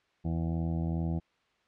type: harmonic tone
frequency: 82.41 Hz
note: E2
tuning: in tune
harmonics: 1 / 2 / 3 / 4 / 6 / 7 / 8 / 9 / 10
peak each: -33 / -31 / -40 / -40 / -50 / -51 / -49 / -49 / -55 dBFS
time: 0.24-1.2 s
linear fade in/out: 20 ms
effects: white hiss -70 dBFS RMS until 1.67 s + low-pass 3000 Hz 12 dB/octave